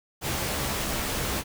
pink noise with comb filter, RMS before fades -29 dBFS, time 0.21-1.44 s, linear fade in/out 50 ms, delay 15 ms, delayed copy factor +0.5, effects none

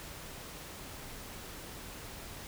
silence, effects pink hiss -46 dBFS RMS until 2.47 s

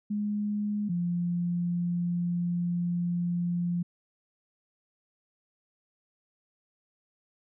sine tone pair in turn, 207.7 / 174.24 Hz, G#3 / F3, 0 / -4 cents, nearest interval minor third, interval 304 cents, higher first, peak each -27 / -26 dBFS, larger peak second, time 0.1-0.89 / 0.89-3.83 s, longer second, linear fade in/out 10 ms, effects none

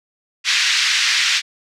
pink band-pass noise, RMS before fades -17 dBFS, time 0.44-1.42 s, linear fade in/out 50 ms, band 1800 to 5800 Hz, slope 24 dB/octave, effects none

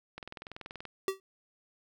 click train, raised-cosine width 0.3 ms, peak -26 dBFS, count 15, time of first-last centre 0.18-0.853 s, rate 20.8 Hz
square tone with exponential decay, 385 Hz, G4, 31 cents flat, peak -25 dBFS, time 1.08-1.2 s, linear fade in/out 1 ms, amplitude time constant 25 ms
effects none

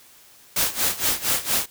white noise with tremolo, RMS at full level -20 dBFS, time 0.56-1.66 s, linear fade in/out 5 ms, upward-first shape sine, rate 4.3 Hz, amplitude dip 85%, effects white hiss -51 dBFS RMS until 1.7 s

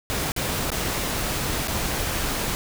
pink noise with dropouts, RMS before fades -26 dBFS, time 0.1-2.55 s, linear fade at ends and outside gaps 0 ms, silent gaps 0.319-0.363 / 0.703-0.718 / 1.674-1.681 s, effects none

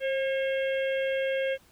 harmonic tone with a mistuned harmonic, 540 Hz, C#5, 45 cents flat, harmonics 1 / 3 / 4 / 5 / 6, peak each -26 / -36 / -38 / -40 / -42 dBFS, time 0-1.58 s, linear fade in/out 50 ms, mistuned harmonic 1, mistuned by -18 cents, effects pink hiss -60 dBFS RMS until 1.71 s

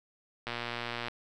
click train, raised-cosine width 0.3 ms, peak -19 dBFS, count 74, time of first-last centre 0.47-1.083 s, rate 119 Hz, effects none

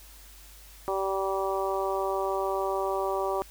harmonic tone, 193.3 Hz, G3, 24 cents flat, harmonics 2 / 3 / 4 / 5 / 6, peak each -30 / -32 / -33 / -34 / -35 dBFS, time 0.88-3.42 s, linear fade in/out 0 ms, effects added 50 Hz sine -50 dBFS peak until 3.5 s + white hiss -52 dBFS RMS until 3.5 s

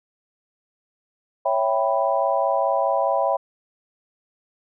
sine chord, C# half-diminished seventh, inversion none, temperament equal, 554.4 / 659.3 / 784 / 987.8 Hz, C#5 / E5 / G5 / B5, 0 / 0 / 0 / 0 cents, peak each -23 / -23 / -24 / -25 dBFS, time 1.45-3.37 s, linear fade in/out 10 ms, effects none

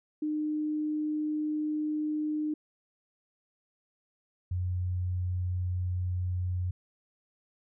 sine tone pair in turn, 304.2 / 90.44 Hz, D#4 / F#2, -39 / -39 cents, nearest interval octave + major sixth, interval 2100 cents, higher first, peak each -28 / -28 dBFS, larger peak neither, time 0.22-2.54 / 4.51-6.71 s, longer first, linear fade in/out 5 ms, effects none

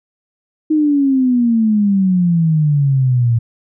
sine exponential sweep, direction down, 314.1 to 114.3 Hz, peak -10 dBFS, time 0.7-3.39 s, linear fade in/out 10 ms, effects none

